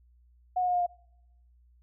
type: tone with pitch steps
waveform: sine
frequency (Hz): 731 / 724.3 / 717.6 / 711 / 704.5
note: F#5 / F#5 / F5 / F5 / F5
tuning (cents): -21 / -37 / +47 / +31 / +15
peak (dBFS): -24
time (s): 0.56-0.865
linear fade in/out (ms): 10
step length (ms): 61
effects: noise-tail reverb RT60 0.8 s tail -23 dB re dry + added 60 Hz sine -58 dBFS peak until 1.82 s